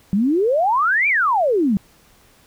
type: exponential two-way sweep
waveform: sine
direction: up then down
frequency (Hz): 185 to 2421 to 185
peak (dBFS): -14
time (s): 0.13-1.77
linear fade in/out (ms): 0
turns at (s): 1.08
effects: pink hiss -53 dBFS RMS until 2.46 s